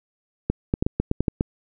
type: clicks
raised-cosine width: 3 ms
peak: -7 dBFS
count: 9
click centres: 0.5 / 0.739 / 0.825 / 0.865 / 1 / 1.114 / 1.206 / 1.282 / 1.409 s
effects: none